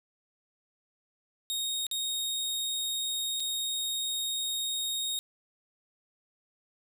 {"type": "tone with dropouts", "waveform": "sawtooth", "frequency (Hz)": 3729, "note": "A#7", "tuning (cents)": 0, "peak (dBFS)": -27, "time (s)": [1.5, 5.19], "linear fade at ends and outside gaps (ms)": 0, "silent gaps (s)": [[1.867, 1.913], [3.399, 3.403]], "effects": []}